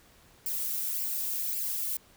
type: noise with flanger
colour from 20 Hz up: violet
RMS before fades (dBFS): -32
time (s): 0.46-1.97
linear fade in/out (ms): 2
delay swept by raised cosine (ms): 0.39 to 2.29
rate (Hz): 1.8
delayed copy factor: +0.7
effects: pink hiss -59 dBFS RMS until 2.16 s